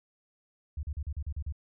sine tone bursts, 73.5 Hz, D2, 2 cents sharp, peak -31 dBFS, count 8, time 0.77-1.524 s, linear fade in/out 5 ms, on 61 ms, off 38 ms, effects none

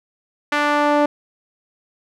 sawtooth tone with band-pass filter sweep, 293.7 Hz, D4, in tune, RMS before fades -17 dBFS, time 0.52-1.06 s, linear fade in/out 5 ms, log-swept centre 1700 to 640 Hz, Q 1.2, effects none

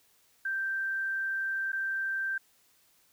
sine tone with dropouts, 1568 Hz, G6, in tune, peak -29 dBFS, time 0.45-2.38 s, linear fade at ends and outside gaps 5 ms, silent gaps 1.72-1.729 s, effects white hiss -66 dBFS RMS until 3.12 s

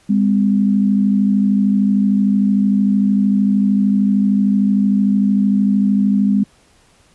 sine tone pair together, 202.3 / 255.5 Hz, G#3 / C4, -45 / -41 cents, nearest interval major third, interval 404 cents, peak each -12 / -18 dBFS, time 0.09-6.44 s, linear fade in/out 10 ms, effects pink hiss -53 dBFS RMS until 7.14 s + resampled to 24000 Hz

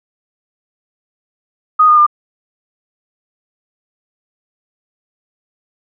sine tone with pitch steps, 1244.5 / 1221.7 / 1199.3 Hz, D#6 / D#6 / D6, 0 / -32 / +36 cents, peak -5 dBFS, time 1.79-2.066 s, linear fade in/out 10 ms, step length 92 ms, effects none

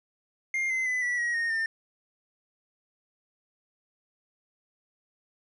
triangle tone with pitch steps, 2115 / 2060 / 2006 / 1953 / 1901.7 / 1851.9 / 1803.3 Hz, C7 / C7 / B6 / B6 / A#6 / A#6 / A6, +18 / -28 / +26 / -20 / +34 / -12 / +42 cents, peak -24 dBFS, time 0.54-1.66 s, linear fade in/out 2 ms, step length 160 ms, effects resampled to 24000 Hz

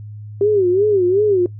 sine tone with vibrato, 388.4 Hz, G4, 16 cents flat, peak -11 dBFS, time 0.41-1.46 s, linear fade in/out 2 ms, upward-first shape sine, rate 2.7 Hz, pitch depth 160 cents each way, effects noise-tail reverb RT60 0.1 s tail -18 dB re dry + added 105 Hz sine -30 dBFS peak until 1.59 s

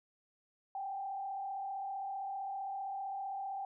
sine tone with frequency modulation, 784 Hz, G5, in tune, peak -37 dBFS, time 0.75-3.65 s, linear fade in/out 2 ms, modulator 35.4 Hz, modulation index 0.71, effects none

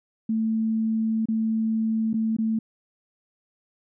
sine tone with dropouts, 221.9 Hz, A3, 15 cents sharp, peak -21 dBFS, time 0.29-2.59 s, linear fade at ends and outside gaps 5 ms, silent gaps 1.257-1.285 / 2.132-2.14 / 2.367-2.385 s, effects none

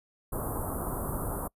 pink band-stop noise, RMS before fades -33 dBFS, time 0.32-1.48 s, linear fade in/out 10 ms, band 1300 to 9700 Hz, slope 48 dB/octave, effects noise-tail reverb RT60 0.1 s tail -25 dB re dry + resampled to 32000 Hz

